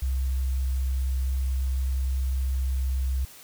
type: tone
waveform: sine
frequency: 65.41 Hz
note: C2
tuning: in tune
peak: -23 dBFS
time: 0.02-3.25 s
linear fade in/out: 5 ms
effects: white hiss -48 dBFS RMS until 3.43 s